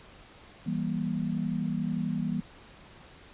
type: chord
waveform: sine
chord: E diminished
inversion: none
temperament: equal with one note detuned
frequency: 164.81 / 196 / 238.1 Hz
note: E3 / G3 / Bb3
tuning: 0 / 0 / +37 cents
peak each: -32 dBFS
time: 0.66-2.41 s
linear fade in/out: 10 ms
effects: pink hiss -52 dBFS RMS until 3.33 s + resampled to 8000 Hz